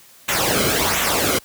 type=noise with flanger; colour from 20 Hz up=pink; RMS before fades=-19 dBFS; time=0.28-1.39 s; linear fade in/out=10 ms; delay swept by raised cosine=0.2 to 1.13 ms; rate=1.4 Hz; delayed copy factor=-0.65; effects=white hiss -48 dBFS RMS until 1.44 s + high-pass 60 Hz 12 dB/octave